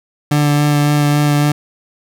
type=tone with vibrato; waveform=30% pulse; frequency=146.83 Hz; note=D3; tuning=in tune; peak=-8 dBFS; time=0.31-1.52 s; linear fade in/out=5 ms; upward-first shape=sine; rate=3.6 Hz; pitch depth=12 cents each way; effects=none